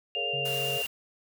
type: chord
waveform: sine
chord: Bb minor seventh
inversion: third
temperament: just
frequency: 419.5 / 466.2 / 559.4 / 699.2 Hz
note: Ab4 / Bb4 / Db5 / F5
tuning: +17 / 0 / +16 / +2 cents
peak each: -38 dBFS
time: 0.15-0.83 s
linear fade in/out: 20 ms
type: tone with vibrato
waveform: sine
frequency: 2794 Hz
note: F7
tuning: in tune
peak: -29 dBFS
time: 0.15-0.86 s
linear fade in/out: 0 ms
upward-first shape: triangle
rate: 9.9 Hz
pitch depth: 11 cents each way
type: tone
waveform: sine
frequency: 138.9 Hz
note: C#3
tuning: 4 cents sharp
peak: -37 dBFS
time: 0.33-0.78 s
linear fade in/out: 10 ms
type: noise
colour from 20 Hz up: white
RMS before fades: -39 dBFS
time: 0.45-0.87 s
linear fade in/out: 5 ms
effects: none